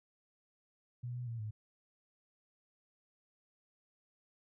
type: tone with pitch steps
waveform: sine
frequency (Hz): 122 / 123.2 / 116 / 107.4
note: B2 / B2 / A#2 / A2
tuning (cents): -21 / -4 / -8 / -41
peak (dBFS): -38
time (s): 1.03-1.51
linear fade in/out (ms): 10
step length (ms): 120
effects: none